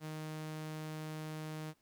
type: tone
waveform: sawtooth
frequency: 155.56 Hz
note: D#3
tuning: in tune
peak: -37 dBFS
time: 0-1.74 s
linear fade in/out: 50 ms
effects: pink hiss -75 dBFS RMS until 1.81 s